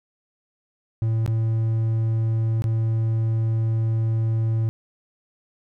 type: tone with dropouts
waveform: triangle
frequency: 112.5 Hz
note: A2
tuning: 39 cents sharp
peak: -17 dBFS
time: 1.02-4.69 s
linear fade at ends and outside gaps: 0 ms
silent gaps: 1.262-1.277 / 2.621-2.641 s
effects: none